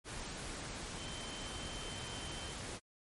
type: tone in noise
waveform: sine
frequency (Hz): 3100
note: G7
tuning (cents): -20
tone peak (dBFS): -49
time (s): 0.96-2.56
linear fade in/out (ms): 50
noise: pink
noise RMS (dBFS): -44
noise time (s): 0.04-2.8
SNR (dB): -8
effects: MP3 48 kbps